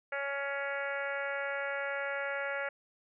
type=harmonic tone; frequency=279.3 Hz; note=C#4; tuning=13 cents sharp; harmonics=2 / 3 / 4 / 5 / 6 / 7 / 8 / 9 / 10; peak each=-37 / -44 / -50 / -39 / -40 / -42 / -43 / -53 / -53 dBFS; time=0.12-2.69 s; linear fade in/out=5 ms; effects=none